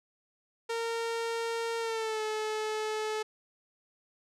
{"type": "tone with pitch glide", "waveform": "sawtooth", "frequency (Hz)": [460, 431.7], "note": ["A#4", "A4"], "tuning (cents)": [-23, -33], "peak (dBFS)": -27, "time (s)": [0.69, 3.23], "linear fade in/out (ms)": 10, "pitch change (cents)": -110, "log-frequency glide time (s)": [1.79, 2.22], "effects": ["low-pass 8000 Hz 12 dB/octave"]}